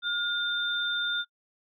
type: tone pair together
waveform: sine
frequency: 1425 / 3591 Hz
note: F6 / A7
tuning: +34 / +35 cents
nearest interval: octave + major third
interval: 1601 cents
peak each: -29 / -29 dBFS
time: 0.02-1.25 s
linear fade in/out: 50 ms
effects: noise-tail reverb RT60 0.1 s tail -25 dB re dry